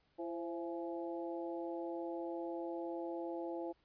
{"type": "harmonic tone with a mistuned harmonic", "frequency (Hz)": 168.6, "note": "E3", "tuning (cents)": 39, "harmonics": [2, 3, 4, 5], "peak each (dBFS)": [-41, -45, -47, -49], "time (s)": [0.18, 3.73], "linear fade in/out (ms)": 20, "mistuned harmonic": 3, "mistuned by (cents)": 57, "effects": ["pink hiss -75 dBFS RMS until 3.84 s", "resampled to 11025 Hz"]}